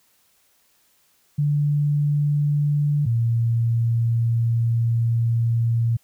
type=tone pair in turn; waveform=sine; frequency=146.3 / 116.12 Hz; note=D3 / A#2; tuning=-6 / -6 cents; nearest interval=major third; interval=400 cents; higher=first; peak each=-17 dBFS; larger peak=neither; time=1.38-3.06 / 3.06-5.97 s; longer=second; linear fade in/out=10 ms; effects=white hiss -62 dBFS RMS until 6.03 s